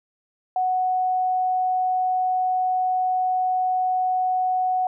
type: tone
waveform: sine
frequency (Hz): 740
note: F#5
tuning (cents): 0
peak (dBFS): -19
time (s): 0.56-4.87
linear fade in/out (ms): 2
effects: none